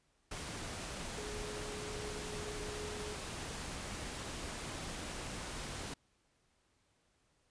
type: tone in noise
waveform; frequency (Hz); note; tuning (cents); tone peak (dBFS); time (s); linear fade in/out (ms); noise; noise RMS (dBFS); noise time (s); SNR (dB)
sine; 420.1; G#4; +20; -45; 1.18-3.14; 5; pink; -43; 0.31-5.94; -5
effects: pink hiss -75 dBFS RMS until 7.5 s + resampled to 22050 Hz